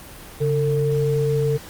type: tone pair together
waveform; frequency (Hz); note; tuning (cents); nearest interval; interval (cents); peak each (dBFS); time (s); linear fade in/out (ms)
sine; 140 / 449.9; C#3 / A4; +18 / +39; octave + minor sixth; 2021; -20; 0.4-1.58; 20
effects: pink hiss -40 dBFS RMS until 1.69 s + Opus 32 kbps